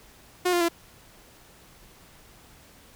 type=tone with pitch steps; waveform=sawtooth; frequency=360 / 349.3 / 339 Hz; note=F#4 / F4 / E4; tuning=-47 / 0 / +49 cents; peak=-17 dBFS; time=0.45-0.687 s; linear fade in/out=10 ms; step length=79 ms; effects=pink hiss -53 dBFS RMS until 2.95 s